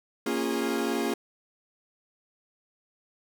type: chord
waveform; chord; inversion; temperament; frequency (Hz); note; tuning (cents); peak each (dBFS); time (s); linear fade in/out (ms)
40% pulse; Bb minor seventh; none; equal with one note detuned; 233.1 / 277.2 / 349.2 / 409.8; Bb3 / Db4 / F4 / Ab4; 0 / 0 / 0 / -23; -31; 0.26-1.14; 5
effects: none